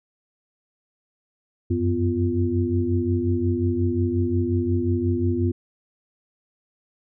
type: tone cluster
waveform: sine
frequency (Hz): 90.8 / 96.4 / 250 / 347.9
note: F#2 / G2 / B3 / F4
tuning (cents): -32 / -28 / +21 / -7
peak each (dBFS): -25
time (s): 1.7-5.52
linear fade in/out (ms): 10
effects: none